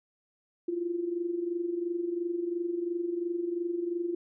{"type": "tone with amplitude modulation", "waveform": "sine", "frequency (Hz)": 345.9, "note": "F4", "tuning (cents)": -17, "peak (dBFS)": -26, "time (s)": [0.68, 4.15], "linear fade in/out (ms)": 5, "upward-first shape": "sine", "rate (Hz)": 22.9, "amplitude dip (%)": 65, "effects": []}